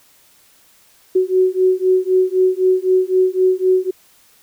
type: beating tone pair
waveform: sine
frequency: 370 / 373.9 Hz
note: F#4 / F#4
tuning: 0 / +18 cents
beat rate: 3.9 Hz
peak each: -15 dBFS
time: 1.15-3.91 s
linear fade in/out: 10 ms
effects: white hiss -52 dBFS RMS until 4.42 s